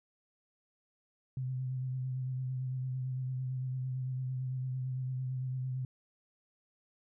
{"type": "tone with vibrato", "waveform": "sine", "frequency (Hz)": 129, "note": "C3", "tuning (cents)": -24, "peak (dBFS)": -33, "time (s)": [1.37, 5.85], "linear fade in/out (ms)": 2, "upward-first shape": "sine", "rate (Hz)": 8.9, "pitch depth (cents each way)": 27, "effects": []}